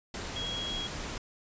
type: tone in noise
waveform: sine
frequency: 3300 Hz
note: G#7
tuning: 12 cents flat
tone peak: -34 dBFS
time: 0.36-0.87 s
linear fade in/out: 2 ms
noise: pink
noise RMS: -38 dBFS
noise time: 0.14-1.18 s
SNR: +1 dB
effects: resampled to 16000 Hz